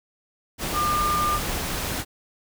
sine tone in noise, 1200 Hz, D6, 37 cents sharp, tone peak -21 dBFS, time 0.73-1.4 s, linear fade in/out 50 ms, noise pink, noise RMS -28 dBFS, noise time 0.58-2.05 s, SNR +4 dB, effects none

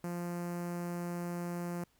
sawtooth tone with notch filter, 174.1 Hz, F3, 5 cents flat, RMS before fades -38 dBFS, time 0.04-1.84 s, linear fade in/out 2 ms, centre 3500 Hz, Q 0.62, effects pink hiss -71 dBFS RMS until 1.99 s

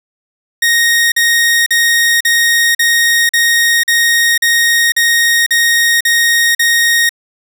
sawtooth tone bursts, 1864.7 Hz, A#6, in tune, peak -5 dBFS, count 12, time 0.62-7.093 s, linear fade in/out 5 ms, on 500 ms, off 43 ms, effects none

